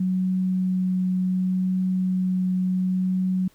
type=tone with vibrato; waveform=sine; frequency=185 Hz; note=F#3; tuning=in tune; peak=-20 dBFS; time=0-3.48 s; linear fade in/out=5 ms; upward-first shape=triangle; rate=0.69 Hz; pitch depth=8 cents each way; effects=pink hiss -59 dBFS RMS until 3.54 s